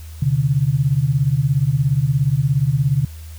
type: beating tone pair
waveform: sine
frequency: 128.8 / 145.8 Hz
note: C3 / D3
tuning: -27 / -12 cents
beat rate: 17 Hz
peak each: -17 / -17 dBFS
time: 0.22-3.05 s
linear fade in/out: 5 ms
effects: added 79 Hz sine -32 dBFS peak until 3.38 s + white hiss -46 dBFS RMS until 3.38 s